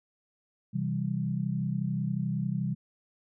sine chord, C major, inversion none, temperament equal, 130.81 / 164.81 / 196 Hz, C3 / E3 / G3, 0 / 0 / 0 cents, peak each -32 dBFS, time 0.73-2.75 s, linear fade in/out 20 ms, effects none

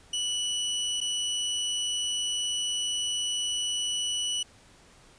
sawtooth tone with dropouts, 2954 Hz, F#7, 3 cents flat, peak -24 dBFS, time 0.13-4.43 s, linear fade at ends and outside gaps 5 ms, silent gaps 1.005-1.012 s, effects pink hiss -56 dBFS RMS until 5.18 s + resampled to 22050 Hz

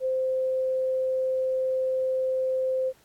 sine tone, 520 Hz, C5, 11 cents flat, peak -23 dBFS, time 0-2.93 s, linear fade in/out 50 ms, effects pink hiss -61 dBFS RMS until 3.04 s + AAC 64 kbps

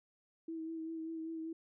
sine tone with vibrato, 324 Hz, E4, 30 cents flat, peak -39 dBFS, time 0.48-1.53 s, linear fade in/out 5 ms, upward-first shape sine, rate 5.1 Hz, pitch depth 23 cents each way, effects none

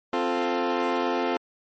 20% pulse chord, F major, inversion second, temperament equal, 261.6 / 349.2 / 440 Hz, C4 / F4 / A4, 0 / 0 / 0 cents, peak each -23 / -22 / -23 dBFS, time 0.13-1.37 s, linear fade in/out 2 ms, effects low-pass 3000 Hz 12 dB/octave + MP3 32 kbps

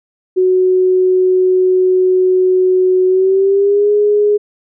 sine tone with pitch glide, 370 to 415.3 Hz, F#4 to G#4, 0 to 0 cents, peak -8 dBFS, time 0.36-4.38 s, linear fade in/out 20 ms, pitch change +200 cents, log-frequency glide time 3.07-3.91 s, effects none

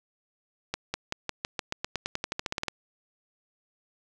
accelerating click train, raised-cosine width 0.2 ms, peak -12 dBFS, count 19, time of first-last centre 0.74-2.683 s, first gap 200 ms, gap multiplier 0.92, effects none

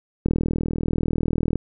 click train, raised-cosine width 3 ms, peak -9 dBFS, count 53, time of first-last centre 0.26-1.557 s, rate 40.1 Hz, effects none

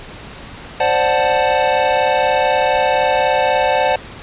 square chord, D dominant seventh, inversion third, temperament equal, 523.3 / 587.3 / 740 / 880 Hz, C5 / D5 / F#5 / A5, 0 / 0 / 0 / 0 cents, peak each -19 dBFS, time 0.8-3.96 s, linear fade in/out 5 ms, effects pink hiss -34 dBFS RMS until 4.22 s + resampled to 8000 Hz

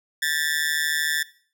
sawtooth tone with amplitude modulation, 1760 Hz, A6, in tune, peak -14 dBFS, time 0.22-1.23 s, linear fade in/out 5 ms, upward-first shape sine, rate 153 Hz, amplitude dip 95%, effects noise-tail reverb RT60 0.5 s tail -20 dB re dry

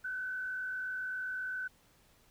sine tone with frequency modulation, 1512 Hz, F#6, 37 cents sharp, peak -35 dBFS, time 0.04-1.68 s, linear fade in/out 10 ms, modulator 47.5 Hz, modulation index 0.56, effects pink hiss -66 dBFS RMS until 2.3 s

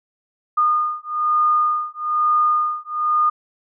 sine beating tone pair, 1221 / 1222.1 Hz, D#6 / D#6, -33 / -31 cents, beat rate 1.1 Hz, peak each -19 dBFS, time 0.57-3.3 s, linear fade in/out 10 ms, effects none

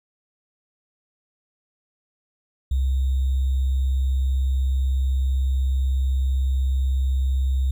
sine tone with sample-and-hold, 66 Hz, C2, 16 cents sharp, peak -18 dBFS, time 2.71-7.71 s, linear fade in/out 5 ms, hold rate 3675 Hz, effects none

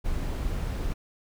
brown noise, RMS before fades -29 dBFS, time 0.04-0.94 s, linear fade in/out 20 ms, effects none

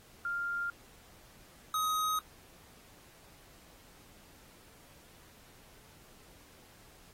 sine / square tone pair in turn, 1396.9 / 1260.3 Hz, F6 / D#6, 0 / +22 cents, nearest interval major second, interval 178 cents, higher first, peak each -32 / -30 dBFS, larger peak second, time 0.25-0.7 / 1.74-2.19 s, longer neither, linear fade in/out 2 ms, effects pink hiss -59 dBFS RMS until 7.13 s + AAC 48 kbps

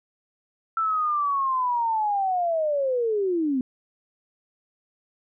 sine linear sweep, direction down, 1336 to 246.9 Hz, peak -21 dBFS, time 0.77-3.61 s, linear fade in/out 2 ms, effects none

